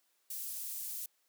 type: high-pass noise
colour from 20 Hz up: pink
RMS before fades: -41 dBFS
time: 0.3-1.06 s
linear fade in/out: 5 ms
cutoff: 11000 Hz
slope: 12 dB/octave
effects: white hiss -75 dBFS RMS until 1.28 s + high-pass 300 Hz 12 dB/octave